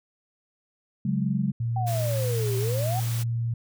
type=chord; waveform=sine; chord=C# suspended fourth; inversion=none; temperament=equal; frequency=138.59 / 185 / 207.7 Hz; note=C#3 / F#3 / G#3; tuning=0 / 0 / 0 cents; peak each=-27 dBFS; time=1.05-1.52 s; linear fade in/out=5 ms
type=tone; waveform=sine; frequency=116.54 Hz; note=A#2; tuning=in tune; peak=-24 dBFS; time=1.6-3.54 s; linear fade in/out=5 ms
type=exponential two-way sweep; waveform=sine; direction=down then up; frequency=783 to 383.4 to 783 Hz; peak=-28 dBFS; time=1.76-3 s; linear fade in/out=5 ms; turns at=2.57 s
type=noise; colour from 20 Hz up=white; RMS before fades=-37 dBFS; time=1.86-3.24 s; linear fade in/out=20 ms
effects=none

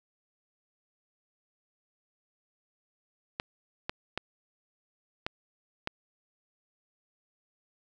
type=clicks; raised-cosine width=0.3 ms; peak=-15 dBFS; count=5; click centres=3.399 / 3.895 / 4.176 / 5.265 / 5.874 s; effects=none

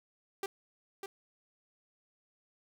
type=tone with echo; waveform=sawtooth; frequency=392 Hz; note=G4; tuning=in tune; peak=-30 dBFS; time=0.43-0.46 s; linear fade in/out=2 ms; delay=600 ms; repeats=1; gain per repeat=-6 dB; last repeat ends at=1.06 s; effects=none

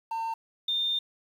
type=tone pair in turn; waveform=triangle / sine; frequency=905 / 3620 Hz; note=A5 / A7; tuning=+48 / +48 cents; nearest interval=2 octaves; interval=2400 cents; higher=second; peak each=-27 / -25 dBFS; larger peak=second; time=0.11-0.34 / 0.68-0.99 s; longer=second; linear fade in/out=5 ms; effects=9-bit

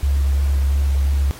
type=tone with vibrato; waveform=sine; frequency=69.3 Hz; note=C#2; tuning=in tune; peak=-14 dBFS; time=0.03-1.31 s; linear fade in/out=0 ms; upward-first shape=square; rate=2.9 Hz; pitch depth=13 cents each way; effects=pink hiss -39 dBFS RMS until 1.39 s + AAC 48 kbps

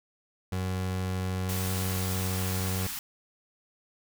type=tone; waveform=30% pulse; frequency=93 Hz; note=F#2; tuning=9 cents sharp; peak=-26 dBFS; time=0.52-2.87 s; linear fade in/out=5 ms
type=band-stop noise; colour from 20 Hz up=white; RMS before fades=-36 dBFS; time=1.49-2.99 s; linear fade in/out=2 ms; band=290 to 820 Hz; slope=48 dB/octave
effects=none

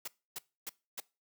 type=noise bursts; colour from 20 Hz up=white; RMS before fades=-40 dBFS; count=4; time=0.05-1.002 s; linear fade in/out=5 ms; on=28 ms; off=280 ms; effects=noise-tail reverb RT60 0.3 s tail -22 dB re dry + high-pass 150 Hz 12 dB/octave

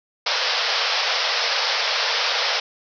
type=band-pass noise; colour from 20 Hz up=white; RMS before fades=-22 dBFS; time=0.26-2.6 s; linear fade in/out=5 ms; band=450 to 5500 Hz; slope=96 dB/octave; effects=none

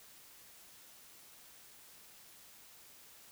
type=silence; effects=white hiss -58 dBFS RMS until 3.31 s

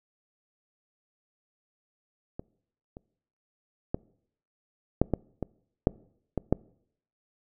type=clicks; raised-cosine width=2 ms; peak=-23 / -29 / -14 / -7 / -11 / -17 / -6 / -14 / -8 dBFS; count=9; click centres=2.395 / 2.969 / 3.945 / 5.016 / 5.137 / 5.427 / 5.871 / 6.377 / 6.526 s; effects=noise-tail reverb RT60 0.7 s tail -24 dB re dry

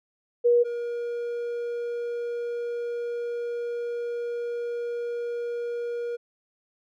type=tone pair in turn; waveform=sine / triangle; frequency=479.5 / 475.4 Hz; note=A#4 / A#4; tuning=+49 / +34 cents; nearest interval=unison; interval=15 cents; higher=first; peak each=-16 / -26 dBFS; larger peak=first; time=0.44-0.64 / 0.64-6.17 s; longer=second; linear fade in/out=20 ms; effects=none

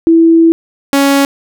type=tone pair in turn; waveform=sine / sawtooth; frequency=329.6 / 278.1 Hz; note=E4 / C#4; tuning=0 / +6 cents; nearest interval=minor third; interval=294 cents; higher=first; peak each=-3 dBFS; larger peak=neither; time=0.07-0.52 / 0.93-1.25 s; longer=first; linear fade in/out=0 ms; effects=none

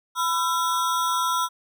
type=ring-modulated tone; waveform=square; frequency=1174.7 Hz; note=D6; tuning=in tune; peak=-19 dBFS; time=0.15-1.49 s; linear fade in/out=50 ms; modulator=174 Hz; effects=none

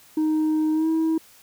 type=tone with pitch glide; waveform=sine; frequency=311.1 to 321.5 Hz; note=D#4 to E4; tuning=0 to -43 cents; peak=-16 dBFS; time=0.17-1.18 s; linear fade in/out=5 ms; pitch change=+57 cents; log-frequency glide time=0.73-0.88 s; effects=tanh soft clip ceiling -18 dBFS + white hiss -52 dBFS RMS until 1.42 s

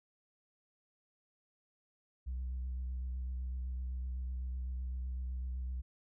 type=tone with vibrato; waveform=sine; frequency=63.3 Hz; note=B1; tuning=43 cents sharp; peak=-34 dBFS; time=2.26-5.82 s; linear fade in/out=20 ms; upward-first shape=triangle; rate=7.9 Hz; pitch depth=31 cents each way; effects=tanh soft clip ceiling -34 dBFS

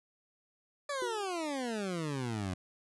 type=exponential sweep; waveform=20% pulse; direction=down; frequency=587.3 to 88.4 Hz; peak=-29 dBFS; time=0.89-2.54 s; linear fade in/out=5 ms
type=tone with exponential decay; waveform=sine; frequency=370 Hz; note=F#4; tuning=in tune; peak=-33 dBFS; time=1.02-1.42 s; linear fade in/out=1 ms; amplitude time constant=86 ms
effects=resampled to 24000 Hz

